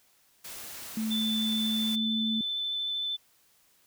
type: noise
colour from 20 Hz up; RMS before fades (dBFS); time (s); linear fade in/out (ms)
white; -42; 0.44-1.96; 10
type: tone with pitch glide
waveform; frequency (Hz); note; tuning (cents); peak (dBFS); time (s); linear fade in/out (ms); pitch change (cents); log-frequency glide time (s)
sine; 220 to 221.5; A3 to A3; 0 to +12; -28; 0.97-2.41; 2; +12; 1.73-2.11
type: tone with vibrato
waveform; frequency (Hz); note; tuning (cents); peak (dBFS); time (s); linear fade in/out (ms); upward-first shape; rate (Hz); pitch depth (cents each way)
sine; 3520; A7; 0; -29; 1.1-3.17; 20; sine; 13; 10
effects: white hiss -65 dBFS RMS until 3.86 s